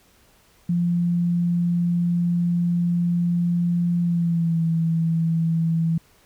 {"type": "tone with pitch glide", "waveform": "sine", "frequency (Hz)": [173.3, 164.24], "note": ["F3", "E3"], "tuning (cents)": [-13, -6], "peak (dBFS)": -18, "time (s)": [0.69, 5.98], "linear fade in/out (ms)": 5, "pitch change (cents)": -93, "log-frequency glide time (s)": [4.01, 4.62], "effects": ["pink hiss -57 dBFS RMS until 6.25 s"]}